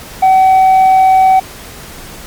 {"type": "tone with tanh clipping", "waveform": "sine", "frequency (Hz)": 758, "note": "F#5", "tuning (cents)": 42, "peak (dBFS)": -5, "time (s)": [0.22, 1.4], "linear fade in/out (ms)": 10, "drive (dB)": 2, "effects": ["pink hiss -31 dBFS RMS until 2.26 s", "Opus 48 kbps"]}